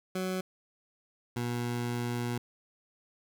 20% pulse tone pair in turn, 186 / 120.33 Hz, F#3 / B2, +9 / -45 cents, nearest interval minor sixth, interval 754 cents, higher first, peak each -26 / -26 dBFS, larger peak neither, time 0.15-0.41 / 1.36-2.38 s, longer second, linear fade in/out 5 ms, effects none

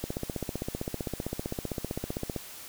click train, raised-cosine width 2 ms, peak -18 dBFS, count 37, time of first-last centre 0.04-2.363 s, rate 15.5 Hz, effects white hiss -45 dBFS RMS until 2.68 s

